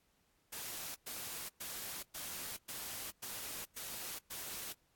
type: noise bursts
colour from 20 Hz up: white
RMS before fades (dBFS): -44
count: 8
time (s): 0.52-4.73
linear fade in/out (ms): 10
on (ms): 430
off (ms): 110
effects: pink hiss -75 dBFS RMS until 4.95 s + AAC 64 kbps